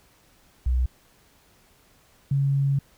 sine tone pair in turn, 62.6 / 138.68 Hz, B1 / C#3, +24 / +1 cents, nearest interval octave + major second, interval 1377 cents, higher second, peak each -19 dBFS, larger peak neither, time 0.66-0.86 / 2.31-2.79 s, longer second, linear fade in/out 5 ms, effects pink hiss -59 dBFS RMS until 2.97 s

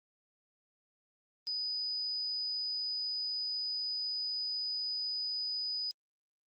sine tone, 4978 Hz, D#8, in tune, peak -33 dBFS, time 1.47-5.91 s, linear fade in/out 0 ms, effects Opus 32 kbps

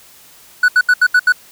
triangle tone bursts, 1480 Hz, F#6, in tune, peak -5 dBFS, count 6, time 0.63-1.323 s, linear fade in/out 5 ms, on 53 ms, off 75 ms, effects white hiss -44 dBFS RMS until 1.51 s

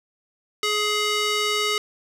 square tone with band-pass filter, 419.8 Hz, G#4, 19 cents sharp, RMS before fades -23 dBFS, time 0.63-1.78 s, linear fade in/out 2 ms, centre 3500 Hz, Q 0.8, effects none

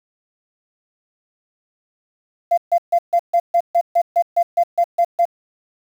sine tone bursts, 689 Hz, F5, 24 cents flat, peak -10 dBFS, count 14, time 2.51-5.254 s, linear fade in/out 10 ms, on 66 ms, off 140 ms, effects tanh soft clip ceiling -7 dBFS + 7-bit

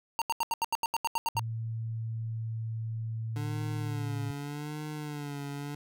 square tone bursts, 922 Hz, A#5, 19 cents flat, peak -27 dBFS, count 12, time 0.19-1.394 s, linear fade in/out 0 ms, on 27 ms, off 80 ms
sine tone with pitch glide, 113.2 to 112.35 Hz, A2 to A2, +50 to +37 cents, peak -32 dBFS, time 1.35-4.31 s, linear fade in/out 5 ms, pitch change -13 cents, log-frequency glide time 1.58-2.83 s
25% pulse tone with vibrato, 146.83 Hz, D3, in tune, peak -32 dBFS, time 3.36-5.75 s, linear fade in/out 2 ms, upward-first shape sine, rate 0.83 Hz, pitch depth 60 cents each way
effects none

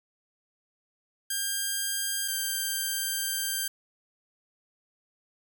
5% pulse tone pair in turn, 1600 / 1579.8 Hz, G6 / G6, +35 / +13 cents, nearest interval unison, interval 22 cents, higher first, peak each -17 dBFS, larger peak neither, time 1.3-2.28 / 2.28-3.68 s, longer second, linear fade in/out 5 ms, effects 9-bit

